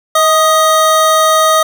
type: tone pair together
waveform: square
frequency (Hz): 635.3 / 1244.5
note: D#5 / D#6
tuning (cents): +36 / 0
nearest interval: octave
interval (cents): 1164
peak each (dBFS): -12 / -10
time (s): 0.15-1.63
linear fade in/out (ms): 5
effects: 7-bit